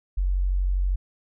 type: tone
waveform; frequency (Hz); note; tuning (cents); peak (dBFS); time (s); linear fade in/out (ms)
sine; 46.25; F#1; 0; -20; 0.17-0.96; 10
effects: none